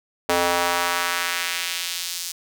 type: tone with high-pass filter sweep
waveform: square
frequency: 87.31 Hz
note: F2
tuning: in tune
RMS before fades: -24 dBFS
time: 0.29-2.32 s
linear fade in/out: 5 ms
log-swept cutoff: 510 to 5500 Hz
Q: 1.1
effects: none